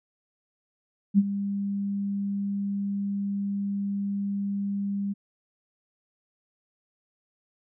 sine tone with ADSR envelope, 199.9 Hz, G3, 34 cents sharp, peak -13 dBFS, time 1.14-5.14 s, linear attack 42 ms, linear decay 41 ms, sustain -13 dB, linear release 22 ms, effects none

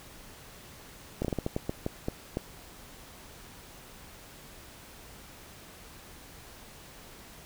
slowing click train, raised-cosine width 2 ms, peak -16 dBFS, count 11, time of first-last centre 1.22-2.371 s, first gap 27 ms, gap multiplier 1.3, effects pink hiss -50 dBFS RMS until 7.45 s

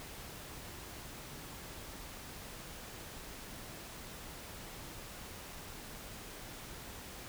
silence, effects pink hiss -48 dBFS RMS until 7.28 s

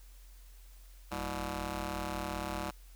10% pulse ring-modulated tone, 135.9 Hz, C#3, 34 cents flat, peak -24 dBFS, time 1.11-2.71 s, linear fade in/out 10 ms, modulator 457 Hz, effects added 44 Hz sine -51 dBFS peak until 2.95 s + white hiss -63 dBFS RMS until 2.95 s

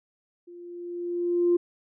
sine tone with level ramp, 348.9 Hz, F4, 2 cents flat, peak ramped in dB -43 to -16 dBFS, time 0.47-1.57 s, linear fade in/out 10 ms, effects tanh soft clip ceiling -13 dBFS

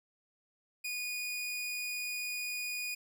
sawtooth tone, 2461 Hz, D#7, 20 cents flat, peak -32 dBFS, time 0.84-2.95 s, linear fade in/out 10 ms, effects none

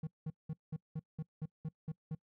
triangle tone bursts, 157.2 Hz, D#3, 18 cents sharp, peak -34 dBFS, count 10, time 0.03-2.15 s, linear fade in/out 5 ms, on 41 ms, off 190 ms, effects noise-tail reverb RT60 0.1 s tail -23 dB re dry

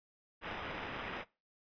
violet noise with sample-and-hold, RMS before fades -42 dBFS, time 0.41-1.25 s, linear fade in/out 50 ms, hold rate 4410 Hz, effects noise-tail reverb RT60 0.3 s tail -22 dB re dry + resampled to 11025 Hz

